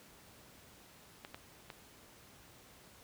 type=clicks; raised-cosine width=0.3 ms; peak=-29 dBFS; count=3; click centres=1.249 / 1.345 / 1.702 s; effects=pink hiss -59 dBFS RMS until 3.03 s + high-pass 60 Hz 12 dB/octave